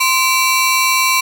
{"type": "ring-modulated tone", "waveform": "sawtooth", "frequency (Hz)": 1680, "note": "G#6", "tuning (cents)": 19, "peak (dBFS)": -5, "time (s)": [0, 1.21], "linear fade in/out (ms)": 10, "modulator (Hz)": 636, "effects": []}